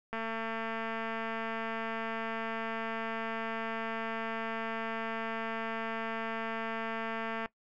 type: click train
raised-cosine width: 0.5 ms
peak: -22 dBFS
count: 1650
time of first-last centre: 0.13-7.459 s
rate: 225 Hz
effects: noise-tail reverb RT60 0.1 s tail -19 dB re dry